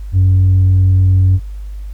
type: tone with tanh clipping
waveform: triangle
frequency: 93.4 Hz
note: F#2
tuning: 17 cents sharp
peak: -7 dBFS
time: 0.12-1.4 s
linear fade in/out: 50 ms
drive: 6 dB
effects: added 50 Hz sine -23 dBFS peak until 1.93 s + pink hiss -51 dBFS RMS until 1.93 s